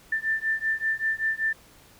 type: beating tone pair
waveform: sine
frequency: 1775 / 1780.2 Hz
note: A6 / A6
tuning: +15 / +20 cents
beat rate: 5.2 Hz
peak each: -27 dBFS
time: 0.12-1.53 s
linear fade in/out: 5 ms
effects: pink hiss -54 dBFS RMS until 1.99 s